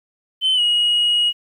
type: tone with pitch glide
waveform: sine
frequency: 3066 to 2894 Hz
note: G7 to F#7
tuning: -39 to -39 cents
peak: -12 dBFS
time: 0.41-1.33 s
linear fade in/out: 50 ms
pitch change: -100 cents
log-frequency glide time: 0.54-0.61 s
effects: tanh soft clip ceiling -12 dBFS + 9-bit